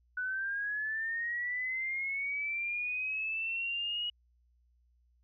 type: linear sweep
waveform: sine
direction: up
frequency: 1480 to 2911 Hz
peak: -32 dBFS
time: 0.17-4.1 s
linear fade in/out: 5 ms
effects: added 60 Hz sine -66 dBFS peak until 5.23 s